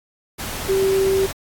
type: tone in noise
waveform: sine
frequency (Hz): 386.5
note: G4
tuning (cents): -24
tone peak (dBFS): -15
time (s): 0.68-1.27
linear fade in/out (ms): 20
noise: pink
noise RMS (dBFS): -28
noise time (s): 0.38-1.33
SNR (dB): +10
effects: AAC 64 kbps